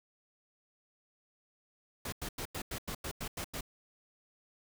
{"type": "noise bursts", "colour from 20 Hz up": "pink", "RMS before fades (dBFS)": -39, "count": 10, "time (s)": [2.05, 3.609], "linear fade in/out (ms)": 5, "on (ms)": 74, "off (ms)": 91, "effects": []}